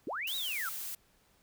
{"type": "linear two-way sweep", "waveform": "sine", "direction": "up then down", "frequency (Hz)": [221, 3931, 1249], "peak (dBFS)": -34, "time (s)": [0.07, 0.69], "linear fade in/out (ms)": 2, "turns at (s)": 0.36}
{"type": "noise", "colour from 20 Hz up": "blue", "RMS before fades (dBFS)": -40, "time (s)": [0.27, 0.95], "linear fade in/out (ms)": 5}
{"effects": ["pink hiss -68 dBFS RMS until 1.42 s"]}